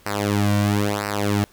sawtooth tone with flanger, 102.6 Hz, G#2, 21 cents flat, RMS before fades -21 dBFS, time 0.06-1.44 s, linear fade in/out 0 ms, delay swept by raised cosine 0.29 to 2.39 ms, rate 1 Hz, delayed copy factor -0.9, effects pink hiss -53 dBFS RMS until 1.52 s

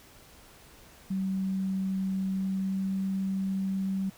sine tone with pitch glide, 191 to 192.33 Hz, G3 to G3, -45 to -33 cents, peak -27 dBFS, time 1.1-4.1 s, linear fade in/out 10 ms, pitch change +12 cents, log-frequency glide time 2.3-2.94 s, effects pink hiss -54 dBFS RMS until 4.17 s

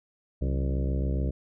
harmonic tone with a mistuned harmonic, 67 Hz, C2, 42 cents sharp, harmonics 1 / 2 / 3 / 4 / 5 / 6 / 7 / 8 / 9, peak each -26 / -32 / -36 / -38 / -40 / -42 / -43 / -44 / -45 dBFS, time 0.41-1.31 s, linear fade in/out 10 ms, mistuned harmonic 3, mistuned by -100 cents, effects none

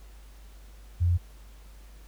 sine tone, 87.31 Hz, F2, in tune, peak -20 dBFS, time 1-1.18 s, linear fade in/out 20 ms, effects added 50 Hz sine -46 dBFS peak until 2.07 s + pink hiss -58 dBFS RMS until 2.07 s

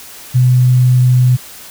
sine tone, 126 Hz, B2, 35 cents sharp, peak -6 dBFS, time 0.34-1.37 s, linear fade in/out 20 ms, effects white hiss -34 dBFS RMS until 1.7 s

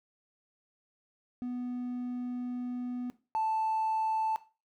triangle tone pair in turn, 246.9 / 879.9 Hz, B3 / A5, 0 / 0 cents, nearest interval octave + minor seventh, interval 2200 cents, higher second, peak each -31 / -24 dBFS, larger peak second, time 1.42-3.1 / 3.35-4.36 s, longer first, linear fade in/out 0 ms, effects noise-tail reverb RT60 0.3 s tail -17 dB re dry + tanh soft clip ceiling -24 dBFS

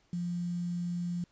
sine tone with quantisation, 174.61 Hz, F3, in tune, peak -31 dBFS, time 0.13-1.24 s, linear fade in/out 2 ms, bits 9, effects pink hiss -69 dBFS RMS until 1.31 s + resampled to 16000 Hz

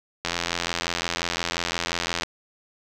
click train, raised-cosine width 0.2 ms, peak -7 dBFS, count 171, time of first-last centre 0.25-2.234 s, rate 85.7 Hz, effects none

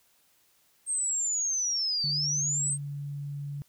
sine linear two-way sweep, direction down then up, 8510 to 4454 to 8510 Hz, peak -26 dBFS, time 0.86-2.78 s, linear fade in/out 50 ms, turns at 2.08 s
sine tone with pitch glide, 147.9 to 142.94 Hz, D3 to D3, +13 to -47 cents, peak -33 dBFS, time 2.04-3.62 s, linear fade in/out 0 ms, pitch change -60 cents, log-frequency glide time 2.21-2.57 s
effects white hiss -66 dBFS RMS until 3.68 s

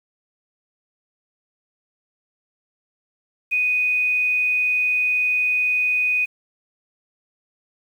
sine tone, 2489 Hz, D#7, in tune, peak -17 dBFS, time 3.51-6.26 s, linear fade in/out 20 ms, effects 8-bit

